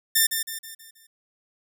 5% pulse tone with echo, 1794 Hz, A6, 33 cents sharp, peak -6 dBFS, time 0.15-0.27 s, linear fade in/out 10 ms, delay 160 ms, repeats 5, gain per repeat -7 dB, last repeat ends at 1.07 s, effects none

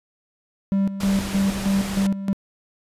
triangle tone with tremolo, 196 Hz, G3, in tune, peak -15 dBFS, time 0.72-2.33 s, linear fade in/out 0 ms, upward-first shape square, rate 3.2 Hz, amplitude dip 70%
pink low-pass noise, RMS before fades -31 dBFS, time 1-2.07 s, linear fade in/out 5 ms, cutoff 11000 Hz, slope 12 dB/octave
effects resampled to 32000 Hz

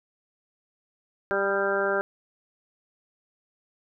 harmonic tone with a mistuned harmonic, 197.4 Hz, G3, 12 cents sharp, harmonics 1 / 2 / 3 / 4 / 5 / 6 / 7 / 8, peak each -39 / -27 / -28 / -34 / -37 / -38 / -30 / -30 dBFS, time 1.31-2.01 s, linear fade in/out 0 ms, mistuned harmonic 6, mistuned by +57 cents, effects none

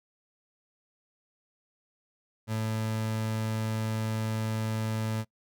30% pulse tone, 110 Hz, A2, in tune, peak -26 dBFS, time 2.47-5.25 s, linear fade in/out 50 ms, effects noise-tail reverb RT60 0.1 s tail -24 dB re dry

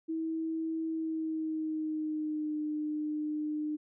sine tone with pitch glide, 322.8 to 302.9 Hz, E4 to D#4, -36 to -46 cents, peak -31 dBFS, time 0.08-3.77 s, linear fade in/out 20 ms, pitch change -110 cents, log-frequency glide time 0.87-2.59 s, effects none

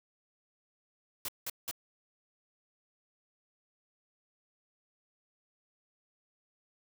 white noise bursts, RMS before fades -37 dBFS, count 3, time 1.25-1.712 s, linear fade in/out 2 ms, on 34 ms, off 180 ms, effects none

